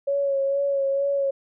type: tone with vibrato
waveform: sine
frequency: 554.4 Hz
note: C#5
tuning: in tune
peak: -20 dBFS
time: 0.07-1.31 s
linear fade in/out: 10 ms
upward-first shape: sine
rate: 2.2 Hz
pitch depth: 26 cents each way
effects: none